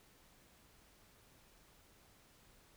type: silence
effects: pink hiss -66 dBFS RMS until 2.76 s